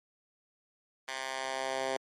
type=tone with high-pass filter sweep; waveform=10% pulse; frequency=132.6 Hz; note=C3; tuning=23 cents sharp; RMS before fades=-35 dBFS; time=1.08-1.97 s; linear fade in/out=2 ms; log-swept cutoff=1300 to 480 Hz; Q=1.1; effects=low-pass 8000 Hz 12 dB/octave + MP3 64 kbps